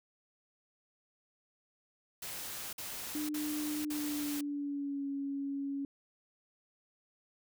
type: noise bursts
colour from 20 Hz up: white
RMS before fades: -42 dBFS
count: 4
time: 2.22-4.41 s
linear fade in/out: 5 ms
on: 510 ms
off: 50 ms
type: tone with pitch glide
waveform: sine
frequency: 300 to 278.3 Hz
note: D4 to C#4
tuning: +37 to +7 cents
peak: -34 dBFS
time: 3.15-5.85 s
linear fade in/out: 2 ms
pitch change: -130 cents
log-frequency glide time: 3.86-5.07 s
effects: none